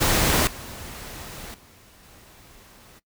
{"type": "noise with level steps", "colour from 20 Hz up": "pink", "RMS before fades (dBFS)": [-20, -38, -52, -50], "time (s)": [0, 3], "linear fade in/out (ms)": 20, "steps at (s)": [0.47, 1.54, 2.03], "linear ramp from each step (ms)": 2, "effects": ["noise-tail reverb RT60 0.1 s tail -18 dB re dry"]}